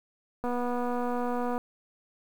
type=click train; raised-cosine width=1 ms; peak=-19 dBFS; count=279; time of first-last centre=0.44-1.579 s; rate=244 Hz; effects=8-bit